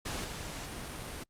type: noise with level steps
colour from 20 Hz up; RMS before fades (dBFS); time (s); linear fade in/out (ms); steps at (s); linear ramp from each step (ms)
pink; -37 / -41; 0.05-1.24; 10; 0.24; 5
effects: low-pass 11000 Hz 12 dB/octave + Opus 48 kbps